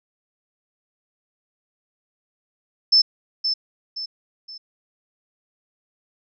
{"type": "tone with echo", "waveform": "sine", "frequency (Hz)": 5274, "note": "E8", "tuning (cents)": 0, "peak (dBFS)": -11, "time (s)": [2.92, 3.02], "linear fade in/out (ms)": 10, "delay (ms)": 520, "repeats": 3, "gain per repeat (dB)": -8, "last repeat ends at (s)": 4.58, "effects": []}